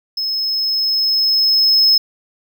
triangle tone with level ramp, 5180 Hz, E8, 31 cents flat, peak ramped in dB -17 to -7 dBFS, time 0.17-1.98 s, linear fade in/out 5 ms, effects none

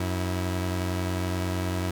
sawtooth tone pair together, 91 / 324.3 Hz, F#2 / E4, -28 / -28 cents, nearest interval octave + minor seventh, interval 2200 cents, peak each -23 / -29 dBFS, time 0-1.91 s, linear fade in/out 5 ms, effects none

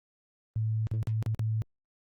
sine tone with dropouts, 110 Hz, A2, in tune, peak -26 dBFS, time 0.56-1.62 s, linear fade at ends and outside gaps 0 ms, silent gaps 0.87-0.914 / 1.029-1.072 / 1.226-1.262 / 1.347-1.394 s, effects Opus 24 kbps

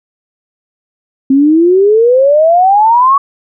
sine exponential sweep, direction up, 263.2 to 1134 Hz, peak -4 dBFS, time 1.3-3.18 s, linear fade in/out 5 ms, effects none

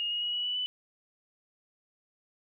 sine tone with pitch steps, 2854 / 2880 / 2907 / 2934 / 2961 / 2989 Hz, F7 / F#7 / F#7 / F#7 / F#7 / F#7, +37 / -47 / -31 / -15 / +1 / +17 cents, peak -29 dBFS, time 0-0.66 s, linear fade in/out 0 ms, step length 110 ms, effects none

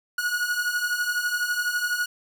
45% pulse beating tone pair, 1446 / 1458 Hz, F#6 / F#6, -40 / -26 cents, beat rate 12 Hz, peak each -29 / -25 dBFS, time 0.18-2.06 s, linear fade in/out 5 ms, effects none

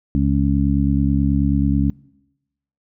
harmonic tone, 69.3 Hz, C#2, in tune, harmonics 1 / 2 / 3 / 4, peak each -20 / -20 / -20 / -20 dBFS, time 0.15-1.9 s, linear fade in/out 0 ms, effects noise-tail reverb RT60 0.9 s tail -23 dB re dry

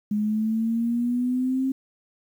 sine exponential sweep, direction up, 207.7 to 267.3 Hz, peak -21 dBFS, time 0.11-1.72 s, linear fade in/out 5 ms, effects 9-bit

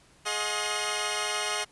10% pulse tone cluster, 420.1 / 627 / 721 / 1062 / 2901 Hz, G#4 / D#5 / F#5 / C6 / F#7, +20 / +13 / -45 / +25 / -35 cents, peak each -26 dBFS, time 0.25-1.65 s, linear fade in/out 20 ms, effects pink hiss -59 dBFS RMS until 1.71 s + resampled to 24000 Hz

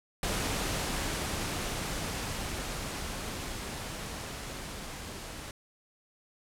pink noise with level ramp, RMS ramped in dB -31 to -42 dBFS, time 0.23-5.51 s, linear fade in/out 2 ms, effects low-pass 11000 Hz 12 dB/octave

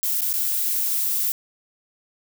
violet noise with dropouts, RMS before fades -23 dBFS, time 0.03-1.32 s, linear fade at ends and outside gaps 0 ms, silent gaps 0.208-0.218 / 0.329-0.338 s, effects none

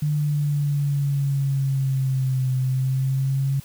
sine exponential two-way sweep, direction down then up, 150 to 129 to 137.4 Hz, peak -19 dBFS, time 0.02-3.6 s, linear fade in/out 5 ms, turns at 2.54 s, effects white hiss -47 dBFS RMS until 3.64 s

